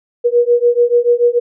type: beating tone pair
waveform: sine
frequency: 476.8 / 483.7 Hz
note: A#4 / B4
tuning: +39 / -36 cents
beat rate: 6.9 Hz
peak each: -12 dBFS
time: 0.24-1.4 s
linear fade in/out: 20 ms
effects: none